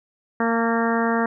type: harmonic tone with a mistuned harmonic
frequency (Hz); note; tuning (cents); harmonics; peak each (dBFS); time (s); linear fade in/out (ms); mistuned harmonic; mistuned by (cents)
230.2; A#3; -22; 1 / 2 / 3 / 4 / 5 / 6 / 7 / 8; -22 / -25 / -27 / -28 / -29 / -30 / -30 / -31; 0.4-1.26; 2; 4; -17
effects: none